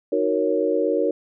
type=chord; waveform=sine; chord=D# minor seventh; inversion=none; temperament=equal; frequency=311.1 / 370 / 466.2 / 554.4 Hz; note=D#4 / F#4 / A#4 / C#5; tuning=0 / 0 / 0 / 0 cents; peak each=-25 / -25 / -22 / -24 dBFS; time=0.12-1.11 s; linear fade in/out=5 ms; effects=none